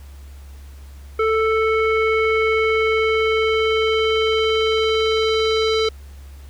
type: tone with low-pass filter sweep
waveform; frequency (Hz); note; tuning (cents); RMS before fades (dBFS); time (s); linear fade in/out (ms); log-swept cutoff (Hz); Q
square; 441.1; A4; +4; -18; 1.19-5.89; 5; 1800 to 4100; 3
effects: added 69 Hz sine -36 dBFS peak until 6.49 s + pink hiss -51 dBFS RMS until 6.49 s